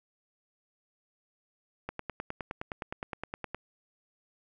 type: click train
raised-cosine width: 0.5 ms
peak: -20 dBFS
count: 17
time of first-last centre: 1.89-3.546 s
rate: 9.66 Hz
effects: none